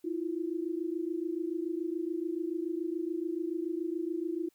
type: tone pair together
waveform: sine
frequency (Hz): 322.2 / 349.2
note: E4 / F4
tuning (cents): -39 / 0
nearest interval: minor second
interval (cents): 139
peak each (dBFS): -34 / -34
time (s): 0.04-4.49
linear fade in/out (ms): 10
effects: white hiss -72 dBFS RMS until 4.54 s

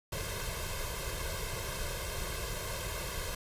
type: noise with comb filter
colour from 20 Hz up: pink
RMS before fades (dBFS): -37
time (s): 0.12-3.35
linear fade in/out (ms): 5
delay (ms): 1.9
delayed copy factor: +0.9
effects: resampled to 32000 Hz

